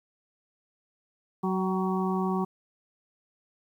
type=harmonic tone with a mistuned harmonic; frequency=187.2 Hz; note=F#3; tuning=20 cents sharp; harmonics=1 / 2 / 4 / 5 / 6; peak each=-27 / -31 / -35 / -36 / -35 dBFS; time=1.43-2.45 s; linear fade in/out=10 ms; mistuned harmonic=4; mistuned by=+29 cents; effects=10-bit